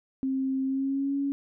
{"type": "tone with pitch glide", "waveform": "sine", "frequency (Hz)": [265.7, 279.1], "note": ["C4", "C#4"], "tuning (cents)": [27, 12], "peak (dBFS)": -25, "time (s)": [0.23, 1.32], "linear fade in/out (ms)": 0, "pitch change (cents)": 85, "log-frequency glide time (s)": [0.65, 1.16], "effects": []}